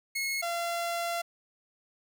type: tone pair in turn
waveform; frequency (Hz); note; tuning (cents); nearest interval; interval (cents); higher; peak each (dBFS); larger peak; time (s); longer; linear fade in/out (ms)
sawtooth; 2174 / 684.8; C#7 / F5; -34 / -34; octave + minor sixth; 2000; first; -26; neither; 0.15-0.42 / 0.42-1.22; second; 10
effects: none